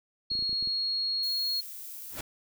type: tone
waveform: sine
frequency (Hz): 4300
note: C8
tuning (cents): +47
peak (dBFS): -27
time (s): 0.3-1.61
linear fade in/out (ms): 10
type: clicks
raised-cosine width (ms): 3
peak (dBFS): -33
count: 8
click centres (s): 0.317 / 0.353 / 0.391 / 0.425 / 0.494 / 0.529 / 0.626 / 0.674
type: noise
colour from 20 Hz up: violet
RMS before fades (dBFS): -42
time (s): 1.23-2.2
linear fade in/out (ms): 2
type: noise with exponential growth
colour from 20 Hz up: pink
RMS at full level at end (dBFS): -33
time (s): 2.06-2.21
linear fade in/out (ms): 5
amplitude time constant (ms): 32
effects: none